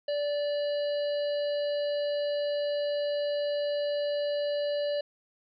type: harmonic tone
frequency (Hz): 582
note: D5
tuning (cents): -16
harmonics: 1 / 3 / 5 / 7 / 8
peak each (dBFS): -27 / -45 / -43 / -44 / -47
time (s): 0.08-5.01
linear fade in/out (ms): 5
effects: none